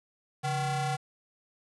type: ring-modulated tone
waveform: 45% pulse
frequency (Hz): 311.1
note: D#4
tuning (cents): 0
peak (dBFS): -25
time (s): 0.43-0.97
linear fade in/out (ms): 20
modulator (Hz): 451
effects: resampled to 24000 Hz + 9-bit